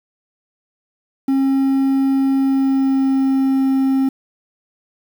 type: tone with pitch glide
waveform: triangle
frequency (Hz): 269.8 to 267.3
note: C#4 to C4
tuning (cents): -47 to +37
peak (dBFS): -11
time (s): 1.28-4.09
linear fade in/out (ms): 5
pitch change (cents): -16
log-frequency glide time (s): 2.34-3.67
effects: 7-bit